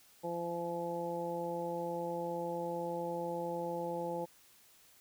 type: harmonic tone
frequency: 171.1 Hz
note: F3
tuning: 35 cents flat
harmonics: 1 / 2 / 3 / 4 / 5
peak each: -44 / -42 / -38 / -48 / -41 dBFS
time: 0.23-4.26 s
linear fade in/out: 20 ms
effects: white hiss -63 dBFS RMS until 5 s